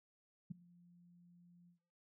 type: tone with ADSR envelope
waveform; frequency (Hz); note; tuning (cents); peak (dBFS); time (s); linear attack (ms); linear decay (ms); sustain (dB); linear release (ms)
sine; 174.61; F3; 0; -38; 0.5-1.79; 13; 10; -24; 110
effects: noise-tail reverb RT60 0.5 s tail -20 dB re dry